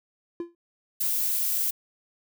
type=tone with exponential decay; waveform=triangle; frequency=342.6 Hz; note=F4; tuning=33 cents flat; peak=-24 dBFS; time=0.4-0.55 s; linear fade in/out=2 ms; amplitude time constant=31 ms
type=noise; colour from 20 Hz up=violet; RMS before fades=-26 dBFS; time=1-1.71 s; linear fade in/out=10 ms
effects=none